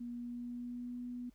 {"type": "tone with pitch glide", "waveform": "sine", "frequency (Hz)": [240, 245.2], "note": ["B3", "B3"], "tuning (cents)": [-49, -12], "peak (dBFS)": -40, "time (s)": [0, 1.3], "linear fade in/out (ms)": 10, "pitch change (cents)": 37, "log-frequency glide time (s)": [0.11, 1.03], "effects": ["added 50 Hz sine -65 dBFS peak until 1.34 s", "pink hiss -75 dBFS RMS until 1.34 s"]}